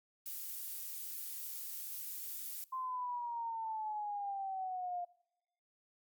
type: noise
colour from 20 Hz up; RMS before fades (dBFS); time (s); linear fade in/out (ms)
violet; -43; 0.26-2.64; 0
type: exponential sweep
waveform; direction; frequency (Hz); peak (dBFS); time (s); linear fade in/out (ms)
sine; down; 1046.5 to 701; -37; 2.72-5.05; 10
effects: noise-tail reverb RT60 0.8 s tail -21 dB re dry + Opus 48 kbps